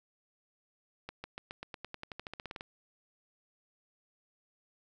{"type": "accelerating click train", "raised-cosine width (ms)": 0.3, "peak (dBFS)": -25, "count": 18, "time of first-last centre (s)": [1.09, 2.609], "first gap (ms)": 150, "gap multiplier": 0.93, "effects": []}